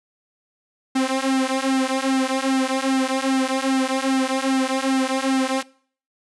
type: tone with flanger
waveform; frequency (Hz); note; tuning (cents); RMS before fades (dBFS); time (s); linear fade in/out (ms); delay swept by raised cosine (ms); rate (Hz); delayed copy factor
sawtooth; 264.8; C4; +21; -21; 0.95-5.63; 10; 1.7 to 4.5; 2.5; -0.9
effects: noise-tail reverb RT60 0.5 s tail -22 dB re dry + resampled to 24000 Hz